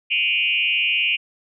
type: tone with frequency modulation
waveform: sine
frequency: 2637 Hz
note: E7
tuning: in tune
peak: -17 dBFS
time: 0.1-1.17 s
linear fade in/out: 20 ms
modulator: 163 Hz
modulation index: 1.9
effects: none